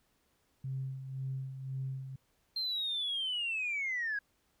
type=tone with tremolo; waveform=sine; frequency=133 Hz; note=C3; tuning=29 cents sharp; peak=-33 dBFS; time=0.64-2.16 s; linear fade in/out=5 ms; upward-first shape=sine; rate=1.9 Hz; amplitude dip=60%
type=linear sweep; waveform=sine; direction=down; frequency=4186 to 1618 Hz; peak=-31 dBFS; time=2.56-4.19 s; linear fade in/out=5 ms
effects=tanh soft clip ceiling -28 dBFS + pink hiss -74 dBFS RMS until 4.6 s